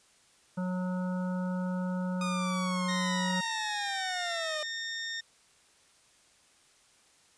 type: harmonic tone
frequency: 182.6 Hz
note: F#3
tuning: 23 cents flat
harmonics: 1 / 3 / 5 / 7 / 8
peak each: -30 / -40 / -44 / -47 / -48 dBFS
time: 0.57-3.41 s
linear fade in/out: 10 ms
type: linear sweep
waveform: sawtooth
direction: down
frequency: 1238 to 602 Hz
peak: -30 dBFS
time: 2.21-4.63 s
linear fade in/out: 2 ms
type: tone with pitch glide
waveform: 20% pulse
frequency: 1864.7 to 1827.4 Hz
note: A#6 to A#6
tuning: 0 to -35 cents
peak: -29 dBFS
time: 2.88-5.21 s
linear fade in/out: 10 ms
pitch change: -35 cents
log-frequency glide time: 3.49-4.03 s
effects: white hiss -63 dBFS RMS until 7.37 s + resampled to 22050 Hz